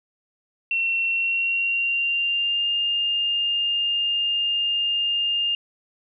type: tone with pitch glide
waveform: sine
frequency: 2716 to 2815 Hz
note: F7 to F7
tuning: -49 to +13 cents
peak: -20 dBFS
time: 0.71-5.55 s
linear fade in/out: 2 ms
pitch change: +62 cents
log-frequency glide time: 1.07-2.7 s
effects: none